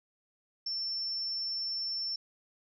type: tone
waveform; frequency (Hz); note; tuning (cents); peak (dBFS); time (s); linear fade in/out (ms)
sine; 5390; E8; +38; -32; 0.66-2.16; 5
effects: none